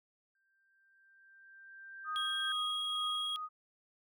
sine tone with exponential growth, 1576 Hz, G6, 9 cents sharp, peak -36 dBFS, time 0.35-2.52 s, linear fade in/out 2 ms, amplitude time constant 470 ms
sine tone with tremolo, 1244.5 Hz, D#6, in tune, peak -35 dBFS, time 2.04-3.49 s, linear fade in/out 50 ms, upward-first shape triangle, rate 2.2 Hz, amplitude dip 65%
triangle tone, 3291 Hz, G#7, 16 cents flat, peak -33 dBFS, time 2.16-3.36 s, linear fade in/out 0 ms
effects none

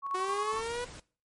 sine tone with tremolo, 1108.7 Hz, C#6, in tune, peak -29 dBFS, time 0.02-0.62 s, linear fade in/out 50 ms, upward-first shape square, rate 11 Hz, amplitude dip 45%
sawtooth linear sweep, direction up, 365.9 to 493.9 Hz, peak -29 dBFS, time 0.14-0.85 s, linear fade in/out 10 ms
pink noise, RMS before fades -47 dBFS, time 0.52-1 s, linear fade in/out 5 ms
effects noise-tail reverb RT60 0.4 s tail -21 dB re dry + MP3 48 kbps

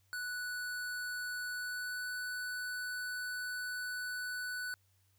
square tone with pitch glide, 1480 to 1489.4 Hz, F#6 to F#6, 0 to +11 cents, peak -38 dBFS, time 0.13-4.74 s, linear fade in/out 0 ms, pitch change +11 cents, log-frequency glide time 1.5-2.08 s, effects added 95 Hz sine -70 dBFS peak until 5.18 s + white hiss -75 dBFS RMS until 5.18 s

